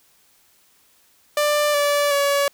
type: tone with pitch steps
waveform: sawtooth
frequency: 592 / 578.8 / 565.9 Hz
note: D5 / D5 / C#5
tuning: +14 / -25 / +36 cents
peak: -13 dBFS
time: 1.37-2.48 s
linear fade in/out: 2 ms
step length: 370 ms
effects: white hiss -58 dBFS RMS until 2.53 s